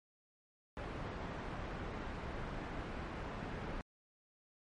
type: low-pass noise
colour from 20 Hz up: pink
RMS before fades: -43 dBFS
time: 0.77-3.81 s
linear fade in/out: 0 ms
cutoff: 1800 Hz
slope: 12 dB/octave
effects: MP3 48 kbps